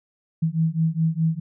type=beating tone pair; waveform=sine; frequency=159.5 / 164.3 Hz; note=D#3 / E3; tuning=+43 / -5 cents; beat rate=4.8 Hz; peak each=-22 dBFS; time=0.42-1.4 s; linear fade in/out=10 ms; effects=none